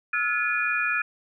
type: tone cluster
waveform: sine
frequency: 1307 / 1431 / 1711 / 2445 Hz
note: E6 / F6 / A6 / D#7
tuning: -15 / +42 / -49 / -31 cents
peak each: -32 / -28 / -28 / -26 dBFS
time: 0.13-1.02 s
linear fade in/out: 5 ms
effects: none